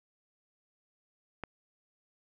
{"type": "click", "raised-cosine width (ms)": 0.5, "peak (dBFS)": -22, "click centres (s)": 1.437, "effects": []}